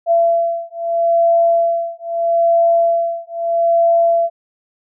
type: beating tone pair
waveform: sine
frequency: 675 / 675.78 Hz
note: E5 / E5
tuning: +41 / +43 cents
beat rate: 0.78 Hz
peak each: -15 dBFS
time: 0.06-4.3 s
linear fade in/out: 50 ms
effects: none